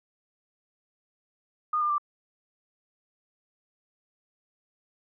sine tone with pitch steps, 1226 / 1201.5 / 1177.4 Hz, D#6 / D6 / D6, -26 / +39 / +4 cents, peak -23 dBFS, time 1.73-1.982 s, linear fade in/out 5 ms, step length 84 ms, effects none

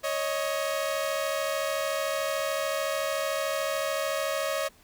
sawtooth tone pair together, 554.4 / 628 Hz, C#5 / D#5, 0 / +16 cents, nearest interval major second, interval 216 cents, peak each -26 dBFS, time 0.03-4.69 s, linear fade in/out 20 ms, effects pink hiss -58 dBFS RMS until 4.83 s

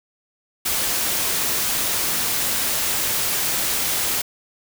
white noise, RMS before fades -22 dBFS, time 0.65-4.22 s, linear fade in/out 10 ms, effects none

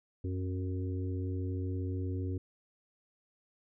harmonic tone with a mistuned harmonic, 92.5 Hz, F#2, in tune, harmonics 1 / 3 / 4 / 5, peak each -33 / -40 / -43 / -48 dBFS, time 0.24-2.38 s, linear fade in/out 5 ms, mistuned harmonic 3, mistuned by -28 cents, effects none

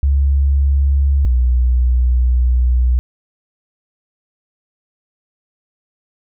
sine tone pair in turn, 69.3 / 61.74 Hz, C#2 / B1, 0 / 0 cents, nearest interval major second, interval 200 cents, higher first, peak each -10 dBFS, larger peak neither, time 0.03-1.25 / 1.25-2.99 s, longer second, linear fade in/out 0 ms, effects none

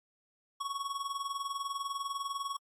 square tone with tremolo, 1111 Hz, C#6, 4 cents sharp, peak -32 dBFS, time 0.6-2.57 s, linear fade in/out 10 ms, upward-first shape triangle, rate 20 Hz, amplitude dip 80%, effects low-pass 11000 Hz 12 dB/octave + AAC 64 kbps

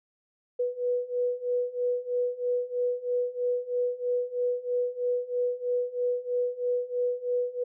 sine beating tone pair, 490 / 493.1 Hz, B4 / B4, -14 / -3 cents, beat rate 3.1 Hz, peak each -30 / -28 dBFS, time 0.59-7.64 s, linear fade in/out 10 ms, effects none

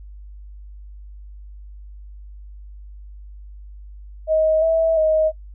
sine tone with pitch steps, 630 / 651 / 628 Hz, D#5 / E5 / D#5, +21 / -22 / +16 cents, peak -14 dBFS, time 4.27-5.32 s, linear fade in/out 50 ms, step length 350 ms, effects noise-tail reverb RT60 0.1 s tail -20 dB re dry + added 50 Hz sine -36 dBFS peak until 5.54 s

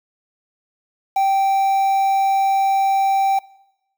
triangle tone with quantisation, 780 Hz, G5, 9 cents flat, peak -12 dBFS, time 1.16-3.39 s, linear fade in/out 5 ms, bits 6, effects noise-tail reverb RT60 0.9 s tail -22 dB re dry

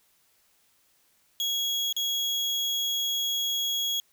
35% pulse tone with dropouts, 3322 Hz, G#7, in tune, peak -24 dBFS, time 1.4-4 s, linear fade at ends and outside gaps 1 ms, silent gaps 1.926-1.965 s, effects white hiss -66 dBFS RMS until 4.12 s

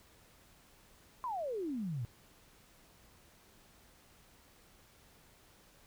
sine exponential sweep, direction down, 1062 to 110 Hz, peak -35 dBFS, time 1.24-2.05 s, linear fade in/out 0 ms, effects pink hiss -63 dBFS RMS until 5.86 s

